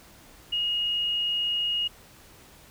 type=tone; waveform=sine; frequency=2871 Hz; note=F7; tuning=47 cents sharp; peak=-24 dBFS; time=0.52-1.88 s; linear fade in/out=10 ms; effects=pink hiss -52 dBFS RMS until 2.7 s